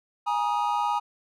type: chord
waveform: triangle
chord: Ab suspended second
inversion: none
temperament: equal with one note detuned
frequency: 830.6 / 949.2 / 1244.5 Hz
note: Ab5 / Bb5 / Eb6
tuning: 0 / +31 / 0 cents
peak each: -25 / -25 / -28 dBFS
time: 0.26-1 s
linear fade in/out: 20 ms
effects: none